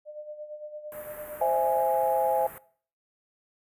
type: tone with tremolo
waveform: sine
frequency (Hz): 602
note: D5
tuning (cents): +43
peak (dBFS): -35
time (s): 0.05-1.85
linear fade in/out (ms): 50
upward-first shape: sine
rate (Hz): 8.8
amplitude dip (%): 65
type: band-stop noise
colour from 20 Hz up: white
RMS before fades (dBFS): -41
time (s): 0.92-2.58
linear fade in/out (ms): 0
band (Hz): 1800 to 13000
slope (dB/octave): 24
type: chord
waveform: sine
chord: C augmented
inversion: none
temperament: equal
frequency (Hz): 523.3 / 659.3 / 830.6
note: C5 / E5 / G#5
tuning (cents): 0 / 0 / 0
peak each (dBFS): -27 / -26 / -25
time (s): 1.41-2.47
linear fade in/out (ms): 5
effects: noise-tail reverb RT60 0.5 s tail -20 dB re dry + resampled to 32000 Hz